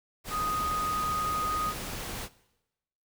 sine tone in noise, 1244.5 Hz, D#6, in tune, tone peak -28 dBFS, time 0.3-1.74 s, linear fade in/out 50 ms, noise pink, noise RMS -37 dBFS, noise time 0.24-2.29 s, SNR +6 dB, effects noise-tail reverb RT60 0.9 s tail -19 dB re dry

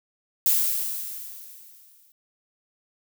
violet noise with exponential decay, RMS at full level -19 dBFS, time 0.46-2.12 s, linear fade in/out 1 ms, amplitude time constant 360 ms, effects none

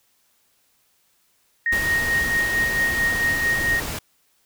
sine tone with tremolo, 1864.7 Hz, A#6, in tune, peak -17 dBFS, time 1.66-3.8 s, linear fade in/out 2 ms, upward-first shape sine, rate 4.5 Hz, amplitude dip 45%
pink noise, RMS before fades -29 dBFS, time 1.72-3.99 s, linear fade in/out 5 ms
effects white hiss -64 dBFS RMS until 4.45 s

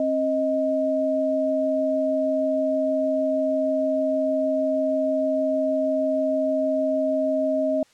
sine tone pair together, 267.6 / 626 Hz, C4 / D#5, +39 / +10 cents, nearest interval octave + minor third, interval 1471 cents, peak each -25 / -21 dBFS, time 0-7.83 s, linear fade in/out 2 ms, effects white hiss -58 dBFS RMS until 7.93 s + low-pass 7000 Hz 12 dB/octave

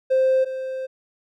triangle tone pair in turn, 523.3 / 523.3 Hz, C5 / C5, 0 / 0 cents, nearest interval unison, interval 0 cents, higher neither, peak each -12 / -24 dBFS, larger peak first, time 0.1-0.45 / 0.45-0.87 s, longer second, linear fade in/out 20 ms, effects tanh soft clip ceiling -11 dBFS

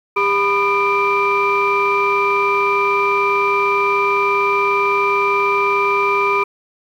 sine tone cluster, 401.3 / 995 / 1220 / 2358 Hz, G4 / B5 / D#6 / D7, +41 / +13 / -34 / +6 cents, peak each -18 dBFS, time 0.16-6.44 s, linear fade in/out 10 ms, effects tanh soft clip ceiling -7 dBFS + 8-bit

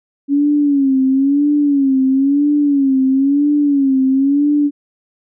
sine tone with vibrato, 278.1 Hz, C#4, 6 cents sharp, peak -10 dBFS, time 0.28-4.71 s, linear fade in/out 50 ms, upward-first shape sine, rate 1 Hz, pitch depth 96 cents each way, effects none

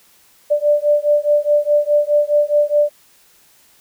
sine beating tone pair, 587.3 / 592.1 Hz, D5 / D5, 0 / +14 cents, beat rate 4.8 Hz, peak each -15 dBFS, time 0.5-2.9 s, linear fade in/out 20 ms, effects white hiss -52 dBFS RMS until 3.8 s

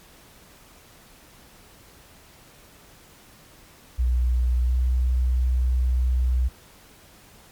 sine tone with pitch glide, 61.3 to 62.62 Hz, B1 to B1, -12 to +25 cents, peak -18 dBFS, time 3.98-6.49 s, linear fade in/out 20 ms, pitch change +37 cents, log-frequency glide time 4.66-4.72 s, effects pink hiss -51 dBFS RMS until 7.51 s + MP3 96 kbps

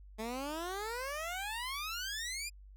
15% pulse exponential sweep, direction up, 213.1 to 2476 Hz, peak -31 dBFS, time 0.18-2.5 s, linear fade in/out 20 ms, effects added 49 Hz sine -51 dBFS peak until 2.76 s

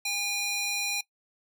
square tone with high-pass filter, 812 Hz, G#5, 39 cents flat, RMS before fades -30 dBFS, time 0.05-1.01 s, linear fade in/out 5 ms, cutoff 2600 Hz, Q 1.2, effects noise-tail reverb RT60 0.1 s tail -20 dB re dry

